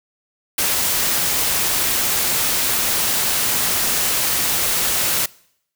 white noise, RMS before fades -19 dBFS, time 0.58-5.26 s, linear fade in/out 5 ms, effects noise-tail reverb RT60 0.7 s tail -23 dB re dry

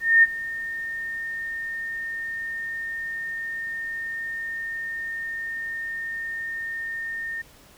sine tone with ADSR envelope, 1826 Hz, A#6, 36 cents flat, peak -10 dBFS, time 0-7.42 s, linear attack 230 ms, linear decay 28 ms, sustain -18 dB, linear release 8 ms, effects pink hiss -52 dBFS RMS until 7.77 s

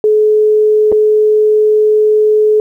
sine tone with dropouts, 427.4 Hz, G#4, 50 cents sharp, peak -6 dBFS, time 0.04-2.6 s, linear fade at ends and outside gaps 1 ms, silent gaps 0.918-0.924 s, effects 8-bit

